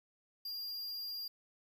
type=tone; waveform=square; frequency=4795 Hz; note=D8; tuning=35 cents sharp; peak=-40 dBFS; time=0.45-1.28 s; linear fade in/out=5 ms; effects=11-bit